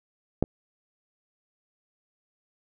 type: clicks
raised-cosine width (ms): 2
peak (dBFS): -7 / -30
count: 2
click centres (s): 0.426 / 0.439
effects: none